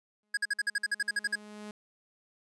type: tone with exponential growth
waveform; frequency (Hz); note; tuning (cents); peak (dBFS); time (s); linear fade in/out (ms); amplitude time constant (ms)
sawtooth; 210; G#3; +19; -36; 0.23-1.71; 2; 320
type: tone bursts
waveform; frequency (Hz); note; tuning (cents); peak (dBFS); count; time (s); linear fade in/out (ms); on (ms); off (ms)
square; 1651; G#6; -11; -27; 13; 0.34-1.356; 5; 32; 50
effects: resampled to 24000 Hz